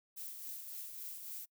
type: noise with tremolo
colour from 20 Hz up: violet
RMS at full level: -44 dBFS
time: 0.16-1.46 s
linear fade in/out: 20 ms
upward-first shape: triangle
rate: 3.6 Hz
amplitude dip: 45%
effects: noise-tail reverb RT60 0.1 s tail -25 dB re dry